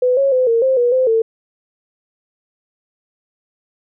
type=tone with pitch steps; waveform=sine; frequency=501 / 549 / 510 / 460.5 / 526 / 483.8 / 516 / 449.6 Hz; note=B4 / C#5 / C5 / A#4 / C5 / B4 / C5 / A4; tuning=+25 / -17 / -44 / -21 / +9 / -36 / -24 / +37 cents; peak=-11 dBFS; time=0.02-1.22 s; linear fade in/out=5 ms; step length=150 ms; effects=none